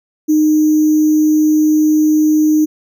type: tone with sample-and-hold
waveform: sine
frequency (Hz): 307.4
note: D#4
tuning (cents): -21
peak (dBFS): -8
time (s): 0.28-2.66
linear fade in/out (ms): 20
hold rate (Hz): 6300
effects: none